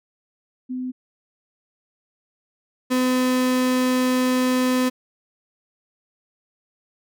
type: tone pair in turn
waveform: sine / 35% pulse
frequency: 254.1 / 254.1 Hz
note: B3 / B3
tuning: +49 / +49 cents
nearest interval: unison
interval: 0 cents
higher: neither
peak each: -25 / -16 dBFS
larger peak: second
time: 0.69-0.92 / 2.9-4.9 s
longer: second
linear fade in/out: 20 ms
effects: none